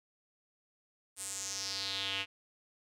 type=tone with band-pass filter sweep; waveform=square; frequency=97.4 Hz; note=G2; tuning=11 cents flat; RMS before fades=-38 dBFS; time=1.16-2.26 s; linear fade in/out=50 ms; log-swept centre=9200 to 2700 Hz; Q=4; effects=none